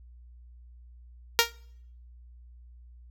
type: tone with exponential decay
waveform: 5% pulse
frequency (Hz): 466.2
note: A#4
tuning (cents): 0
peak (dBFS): -3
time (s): 1.39-1.52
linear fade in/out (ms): 0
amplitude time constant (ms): 28
effects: noise-tail reverb RT60 0.7 s tail -25 dB re dry + added 60 Hz sine -48 dBFS peak until 3.1 s